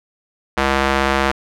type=tone with band-pass filter; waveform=square; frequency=67.9 Hz; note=C#2; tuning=35 cents flat; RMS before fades=-17 dBFS; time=0.57-1.32 s; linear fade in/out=10 ms; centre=1400 Hz; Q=0.71; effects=none